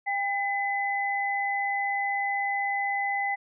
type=tone pair together; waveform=sine; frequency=800 / 2016 Hz; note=G5 / B6; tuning=+35 / +35 cents; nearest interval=octave + major third; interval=1600 cents; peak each=-28 dBFS; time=0.06-3.36 s; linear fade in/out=20 ms; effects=none